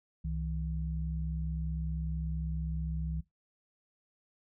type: tone pair together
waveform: sine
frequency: 65.41 / 160.87 Hz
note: C2 / E3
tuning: 0 / -42 cents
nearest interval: octave + major third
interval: 1558 cents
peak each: -34 / -36 dBFS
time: 0.24-3.21 s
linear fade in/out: 10 ms
effects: noise-tail reverb RT60 0.2 s tail -21 dB re dry